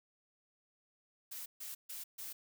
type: noise bursts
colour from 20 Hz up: blue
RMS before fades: -45 dBFS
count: 4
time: 1.31-2.33 s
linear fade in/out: 10 ms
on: 150 ms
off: 140 ms
effects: none